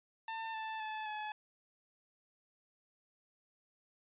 sawtooth tone with pitch steps, 897 / 881.6 / 866.4 / 851.6 Hz, A5 / A5 / A5 / G#5, +33 / +3 / -27 / +43 cents, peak -35 dBFS, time 0.28-1.32 s, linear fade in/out 2 ms, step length 260 ms, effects resampled to 8000 Hz

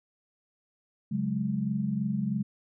sine chord, C# suspended fourth, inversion none, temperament just, 138.59 / 184.79 / 207.9 Hz, C#3 / F#3 / G#3, 0 / -2 / +2 cents, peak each -33 / -32 / -29 dBFS, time 1.11-2.43 s, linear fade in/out 10 ms, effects none

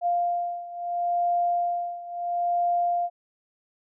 sine beating tone pair, 698.5 / 699.24 Hz, F5 / F5, 0 / +2 cents, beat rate 0.74 Hz, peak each -25 / -28 dBFS, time 0.01-3.1 s, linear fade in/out 50 ms, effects none

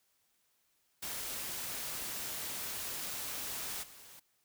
white noise with level steps, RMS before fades -40 / -54 dBFS, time 1.02-4.2 s, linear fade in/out 10 ms, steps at 3.82 s, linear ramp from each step 20 ms, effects white hiss -75 dBFS RMS until 4.44 s

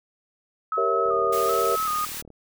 sine tone with vibrato, 1260 Hz, D#6, 21 cents sharp, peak -23 dBFS, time 0.72-2.05 s, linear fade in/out 2 ms, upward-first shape square, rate 1.3 Hz, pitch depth 37 cents each way
sine chord, G diminished seventh, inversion none, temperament equal, 392 / 466.2 / 554.4 / 659.3 Hz, G4 / Bb4 / Db5 / Fb5, 0 / 0 / 0 / 0 cents, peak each -27 / -25 / -29 / -29 dBFS, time 0.77-1.76 s, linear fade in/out 10 ms
click train, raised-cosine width 2 ms, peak -33 dBFS, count 48, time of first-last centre 1.06-2.303 s, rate 37.8 Hz
white high-pass noise, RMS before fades -34 dBFS, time 1.32-2.22 s, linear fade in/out 10 ms, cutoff 860 Hz, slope 24 dB/octave
effects none

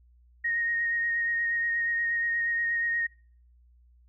sine tone with vibrato, 1864.7 Hz, A#6, in tune, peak -25 dBFS, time 0.44-3.07 s, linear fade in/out 10 ms, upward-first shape sine, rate 8.4 Hz, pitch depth 15 cents each way, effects noise-tail reverb RT60 0.5 s tail -26 dB re dry + added 60 Hz sine -56 dBFS peak until 4.08 s

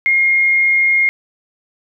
sine tone, 2137 Hz, C7, 36 cents sharp, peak -10 dBFS, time 0.06-1.09 s, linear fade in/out 0 ms, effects none

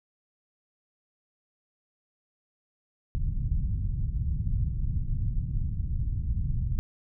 pink low-pass noise, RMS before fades -28 dBFS, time 3.15-6.79 s, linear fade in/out 0 ms, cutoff 140 Hz, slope 24 dB/octave, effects none

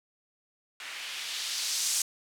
violet noise with low-pass filter sweep, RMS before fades -33 dBFS, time 0.8-2.02 s, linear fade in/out 2 ms, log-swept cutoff 2000 to 7000 Hz, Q 1.3, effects none

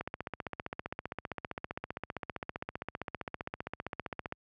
click train, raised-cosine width 0.5 ms, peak -21 dBFS, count 67, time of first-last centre 0.01-4.324 s, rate 15.3 Hz, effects high-pass 60 Hz 12 dB/octave

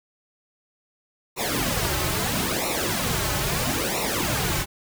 pink noise with flanger, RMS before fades -25 dBFS, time 1.36-4.66 s, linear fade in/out 50 ms, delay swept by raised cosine 0.62 to 4.32 ms, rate 0.76 Hz, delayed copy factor -0.8, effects none

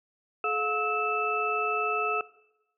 sine tone cluster, 428.2 / 711 / 1296 / 2639 Hz, A4 / F5 / E6 / E7, -47 / +31 / -30 / +1 cents, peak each -32 / -34 / -28 / -32 dBFS, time 0.44-2.21 s, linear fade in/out 2 ms, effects noise-tail reverb RT60 0.9 s tail -19 dB re dry

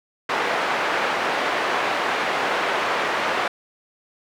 pink band-pass noise, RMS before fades -23 dBFS, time 0.29-3.48 s, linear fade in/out 5 ms, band 560 to 2200 Hz, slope 12 dB/octave, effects none

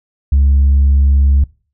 sine tone, 69.3 Hz, C#2, in tune, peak -5 dBFS, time 0.32-1.44 s, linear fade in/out 5 ms, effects noise-tail reverb RT60 0.4 s tail -24 dB re dry + tanh soft clip ceiling -5 dBFS

